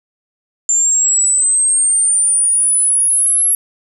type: exponential sweep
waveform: sine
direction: up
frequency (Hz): 7220 to 11270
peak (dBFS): -10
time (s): 0.69-3.55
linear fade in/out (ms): 2
effects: none